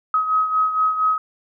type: beating tone pair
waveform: sine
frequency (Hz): 1269 / 1273.3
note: D#6 / D#6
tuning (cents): +34 / +40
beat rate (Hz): 4.3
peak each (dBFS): -17 / -24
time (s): 0.14-1.18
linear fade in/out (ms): 2
effects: none